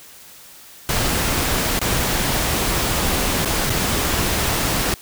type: noise with dropouts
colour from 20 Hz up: pink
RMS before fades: -20 dBFS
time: 0.89-4.94 s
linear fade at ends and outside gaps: 1 ms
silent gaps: 1.791-1.814 / 3.449-3.456 / 3.697-3.702 s
effects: white hiss -43 dBFS RMS until 5.01 s